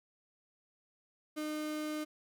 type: tone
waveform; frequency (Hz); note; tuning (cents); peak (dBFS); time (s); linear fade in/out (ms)
35% pulse; 305.1; D#4; -34; -34; 1.36-2.05; 20
effects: none